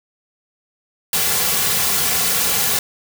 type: noise with comb filter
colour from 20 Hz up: white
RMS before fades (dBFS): -18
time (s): 1.13-2.79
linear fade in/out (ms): 2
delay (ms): 3.2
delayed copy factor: -0.65
effects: none